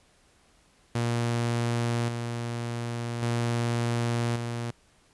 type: tone with tremolo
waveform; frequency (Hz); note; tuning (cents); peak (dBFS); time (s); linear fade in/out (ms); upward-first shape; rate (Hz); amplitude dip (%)
sawtooth; 118.2; A#2; +24; -21; 0.95-4.71; 5; square; 0.44; 45
effects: pink hiss -62 dBFS RMS until 5.13 s + resampled to 24000 Hz